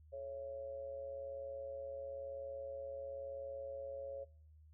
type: tone with amplitude modulation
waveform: sine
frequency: 550 Hz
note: C#5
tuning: 14 cents flat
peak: -40 dBFS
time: 0.12-4.25 s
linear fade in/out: 20 ms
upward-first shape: sine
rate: 121 Hz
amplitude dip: 60%
effects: noise-tail reverb RT60 0.8 s tail -26 dB re dry + added 77 Hz sine -59 dBFS peak until 4.73 s